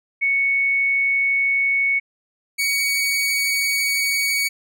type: tone pair in turn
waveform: sine / sawtooth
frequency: 2217 / 2247 Hz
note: C#7 / C#7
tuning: 0 / +23 cents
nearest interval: unison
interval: 23 cents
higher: second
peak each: -16 / -15 dBFS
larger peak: second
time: 0.21-2 / 2.58-4.49 s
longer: second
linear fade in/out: 20 ms
effects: none